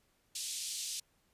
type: band-pass noise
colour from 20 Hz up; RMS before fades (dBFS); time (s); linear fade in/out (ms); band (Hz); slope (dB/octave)
white; -40; 0.35-1; 5; 3200 to 9100; 24
effects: pink hiss -73 dBFS RMS until 1.33 s + resampled to 32000 Hz